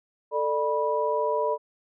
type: tone cluster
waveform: sine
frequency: 441.9 / 596 / 979 Hz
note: A4 / D5 / B5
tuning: +7 / +25 / -15 cents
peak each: -27 dBFS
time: 0.31-1.58 s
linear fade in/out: 50 ms
effects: none